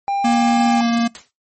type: tone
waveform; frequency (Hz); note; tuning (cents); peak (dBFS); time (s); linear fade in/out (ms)
triangle; 797; G5; +28; -15; 0.08-0.81; 0
type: tone with pitch glide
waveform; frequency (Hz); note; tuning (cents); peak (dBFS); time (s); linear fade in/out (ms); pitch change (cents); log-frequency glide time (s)
square; 236.5 to 233.5; A#3 to A#3; +25 to +3; -15; 0.24-1.08; 10; -22; 0.72-0.87
type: noise with exponential decay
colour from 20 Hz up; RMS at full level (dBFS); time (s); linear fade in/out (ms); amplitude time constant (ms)
white; -29; 1.15-1.31; 1; 34
effects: noise-tail reverb RT60 0.2 s tail -20 dB re dry + MP3 32 kbps